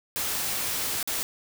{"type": "noise with dropouts", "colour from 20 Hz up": "white", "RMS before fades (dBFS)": -29, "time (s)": [0.16, 1.23], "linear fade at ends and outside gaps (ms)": 0, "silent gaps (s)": [1.028, 1.075], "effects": []}